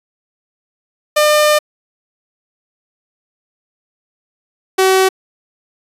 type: tone pair in turn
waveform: sawtooth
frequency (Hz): 602 / 379.2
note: D5 / F#4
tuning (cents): +43 / +43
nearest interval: minor sixth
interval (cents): 800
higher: first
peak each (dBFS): -5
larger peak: neither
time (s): 1.16-1.59 / 4.78-5.09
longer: first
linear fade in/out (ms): 10
effects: resampled to 32000 Hz